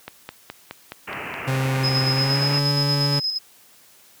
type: click train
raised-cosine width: 0.3 ms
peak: -16 dBFS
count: 10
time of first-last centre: 0.08-1.971 s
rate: 4.76 Hz
type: low-pass noise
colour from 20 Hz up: white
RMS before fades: -32 dBFS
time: 1.07-2.59 s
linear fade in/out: 10 ms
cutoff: 2800 Hz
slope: 96 dB/octave
type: tone with pitch glide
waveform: 40% pulse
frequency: 132.3 to 142.62 Hz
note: C3 to C#3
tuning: +20 to +50 cents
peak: -19 dBFS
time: 1.47-3.2 s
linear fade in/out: 10 ms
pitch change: +130 cents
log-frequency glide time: 2.12-2.55 s
type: tone with tremolo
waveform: sine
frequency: 5090 Hz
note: D#8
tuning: 39 cents sharp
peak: -20 dBFS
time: 1.83-3.39 s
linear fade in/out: 20 ms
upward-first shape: square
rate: 8.5 Hz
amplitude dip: 45%
effects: white hiss -52 dBFS RMS until 4.2 s + high-pass 80 Hz 12 dB/octave